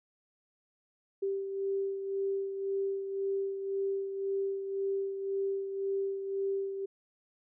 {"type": "beating tone pair", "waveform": "sine", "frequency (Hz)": [391.5, 393.4], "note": ["G4", "G4"], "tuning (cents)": [-2, 6], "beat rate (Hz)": 1.9, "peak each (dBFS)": [-31, -40], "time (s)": [1.22, 6.86], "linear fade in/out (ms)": 10, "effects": []}